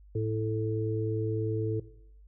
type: harmonic tone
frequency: 109.6 Hz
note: A2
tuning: 6 cents flat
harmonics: 1 / 3 / 4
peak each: -29 / -36 / -32 dBFS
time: 0.15-1.8 s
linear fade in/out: 5 ms
effects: noise-tail reverb RT60 0.7 s tail -17 dB re dry + added 50 Hz sine -51 dBFS peak until 2.27 s